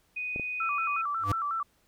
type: tone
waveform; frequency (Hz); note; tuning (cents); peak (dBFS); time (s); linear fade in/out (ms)
sine; 2489; D#7; 0; -31; 0.16-1.02; 10
type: clicks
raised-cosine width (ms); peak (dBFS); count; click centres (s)
2; -24; 2; 0.361 / 0.397
type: tone with vibrato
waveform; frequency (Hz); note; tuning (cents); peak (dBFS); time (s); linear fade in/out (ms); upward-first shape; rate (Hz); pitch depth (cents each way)
sine; 1244.5; D#6; 0; -28; 0.6-1.63; 5; square; 5.5; 120
type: tone with exponential growth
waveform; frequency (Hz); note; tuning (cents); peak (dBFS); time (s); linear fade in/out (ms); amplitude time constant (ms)
square; 99.7; G2; +30; -23; 1.19-1.32; 5; 27
effects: pink hiss -68 dBFS RMS until 1.87 s